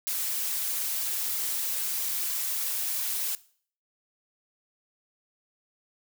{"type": "noise with flanger", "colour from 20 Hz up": "blue", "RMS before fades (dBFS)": -30, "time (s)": [0.07, 3.35], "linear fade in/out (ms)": 0, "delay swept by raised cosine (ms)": [1.7, 7.4], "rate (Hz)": 3.1, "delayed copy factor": 0.65, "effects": ["noise-tail reverb RT60 0.5 s tail -19 dB re dry"]}